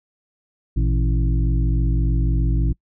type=harmonic tone with a mistuned harmonic; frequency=54.9 Hz; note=A1; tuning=3 cents flat; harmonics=1 / 2 / 3 / 5 / 6; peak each=-17 / -23 / -27 / -31 / -33 dBFS; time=0.76-2.73 s; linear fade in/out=10 ms; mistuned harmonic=2; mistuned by=+130 cents; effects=noise-tail reverb RT60 0.1 s tail -25 dB re dry